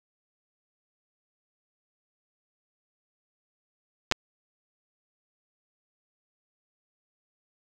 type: clicks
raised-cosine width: 0.2 ms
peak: -5 dBFS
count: 2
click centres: 4.114 / 4.122 s
effects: none